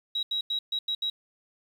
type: tone bursts at uneven times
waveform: sine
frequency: 3851 Hz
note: B7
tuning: 44 cents flat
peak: -26 dBFS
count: 6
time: 0.15-0.23 / 0.31-0.41 / 0.5-0.59 / 0.72-0.79 / 0.88-0.95 / 1.02-1.1 s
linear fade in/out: 5 ms
effects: 9-bit